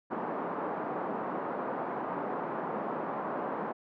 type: band-pass noise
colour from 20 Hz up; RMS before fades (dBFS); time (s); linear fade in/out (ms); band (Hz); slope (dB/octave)
white; -35; 0.1-3.73; 20; 180 to 1100; 24
effects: none